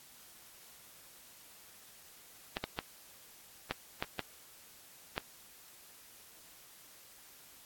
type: clicks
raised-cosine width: 0.3 ms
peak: -17 dBFS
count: 7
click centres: 2.569 / 2.64 / 2.789 / 3.71 / 4.025 / 4.193 / 5.179 s
effects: white hiss -57 dBFS RMS until 7.65 s + AAC 64 kbps